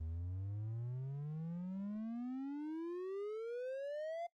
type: exponential sweep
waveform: triangle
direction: up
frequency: 77.78 to 698.5 Hz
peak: -38 dBFS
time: 0-4.27 s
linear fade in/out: 10 ms
effects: noise-tail reverb RT60 0.1 s tail -20 dB re dry + Opus 24 kbps